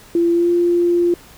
sine tone with pitch glide, 340.7 to 347.5 Hz, F4 to F4, -43 to -9 cents, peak -12 dBFS, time 0.15-1.14 s, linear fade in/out 2 ms, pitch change +34 cents, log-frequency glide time 0.32-0.5 s, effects pink hiss -44 dBFS RMS until 1.37 s

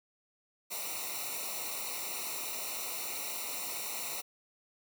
white noise with comb filter, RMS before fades -38 dBFS, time 0.7-4.22 s, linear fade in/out 20 ms, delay 0.61 ms, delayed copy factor -1, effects none

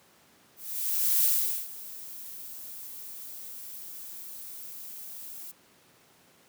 violet noise with ADSR envelope, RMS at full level -23 dBFS, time 0.56-5.52 s, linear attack 680 ms, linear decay 430 ms, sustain -19 dB, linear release 14 ms, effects pink hiss -60 dBFS RMS until 6.48 s + high-pass 150 Hz 12 dB/octave

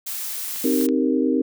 blue noise, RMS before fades -29 dBFS, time 0.06-0.87 s, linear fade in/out 10 ms
clicks, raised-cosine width 0.2 ms, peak -20 dBFS, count 3, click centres 0.56 / 0.812 / 0.888 s
sine chord, C minor seventh, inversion none, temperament equal, 261.6 / 311.1 / 392 / 466.2 Hz, C4 / Eb4 / G4 / Bb4, 0 / 0 / 0 / 0 cents, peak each -20 / -22 / -26 / -25 dBFS, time 0.64-1.42 s, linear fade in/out 5 ms
effects none

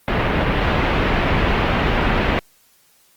pink low-pass noise, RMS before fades -18 dBFS, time 0.08-2.39 s, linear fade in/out 0 ms, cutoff 2900 Hz, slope 24 dB/octave, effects white hiss -56 dBFS RMS until 3.16 s + Opus 32 kbps

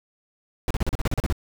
brown noise bursts, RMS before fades -22 dBFS, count 11, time 0.68-1.325 s, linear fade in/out 0 ms, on 25 ms, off 37 ms, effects none

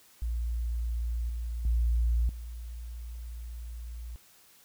sine tone with level steps, 58.27 Hz, A#1, in tune, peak -28 / -31 / -22 / -37 dBFS, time 0.22-4.16 s, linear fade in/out 0 ms, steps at 1.29 / 1.65 / 2.29 s, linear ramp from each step 2 ms, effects tanh soft clip ceiling -19 dBFS + white hiss -59 dBFS RMS until 4.64 s

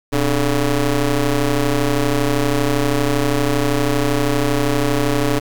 20% pulse ring-modulated tone, 139.7 Hz, C#3, 14 cents sharp, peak -7 dBFS, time 0.12-5.4 s, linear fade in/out 20 ms, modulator 156 Hz, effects 8-bit

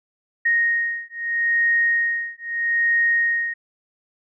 sine beating tone pair, 1864.7 / 1865.48 Hz, A#6 / A#6, 0 / +1 cents, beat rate 0.78 Hz, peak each -21 dBFS, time 0.45-3.54 s, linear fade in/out 10 ms, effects none

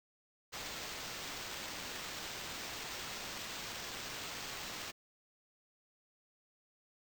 white noise with sample-and-hold, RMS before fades -44 dBFS, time 0.52-4.92 s, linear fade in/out 20 ms, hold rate 11025 Hz, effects none

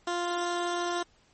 15% pulse tone, 349.2 Hz, F4, in tune, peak -22 dBFS, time 0.07-1.03 s, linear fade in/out 5 ms, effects pink hiss -64 dBFS RMS until 1.33 s + MP3 32 kbps

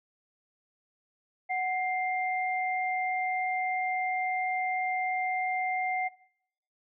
sine tone pair together, 742.8 / 2101 Hz, F#5 / C7, +7 / +7 cents, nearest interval octave + tritone, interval 1800 cents, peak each -29 / -32 dBFS, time 1.49-6.09 s, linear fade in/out 20 ms, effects noise-tail reverb RT60 0.7 s tail -20 dB re dry

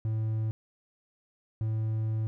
triangle tone pair in turn, 110 / 110 Hz, A2 / A2, 0 / 0 cents, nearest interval unison, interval 0 cents, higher neither, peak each -25 dBFS, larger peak neither, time 0.05-0.51 / 1.61-2.27 s, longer second, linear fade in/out 0 ms, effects none

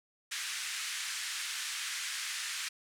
pink band-pass noise, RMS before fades -38 dBFS, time 0.31-2.69 s, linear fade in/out 10 ms, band 1600 to 9700 Hz, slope 24 dB/octave, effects none

